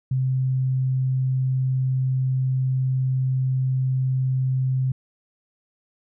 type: tone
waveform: sine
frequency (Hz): 130.4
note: C3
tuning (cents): -5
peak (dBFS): -19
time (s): 0.11-4.92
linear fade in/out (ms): 5
effects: none